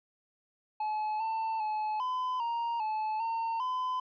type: tone with pitch steps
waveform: triangle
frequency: 856 / 891 / 857 / 1013 / 934 / 865 / 911 / 1015 Hz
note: A5 / A5 / A5 / B5 / A#5 / A5 / A#5 / B5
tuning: -48 / +22 / -46 / +44 / +3 / -30 / -40 / +47 cents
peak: -28 dBFS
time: 0.8-4 s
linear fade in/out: 5 ms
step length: 400 ms
effects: resampled to 11025 Hz